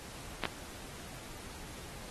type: clicks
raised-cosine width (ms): 0.3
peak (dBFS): -16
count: 2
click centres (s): 0.437 / 0.454
effects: pink hiss -48 dBFS RMS until 2.1 s + AAC 32 kbps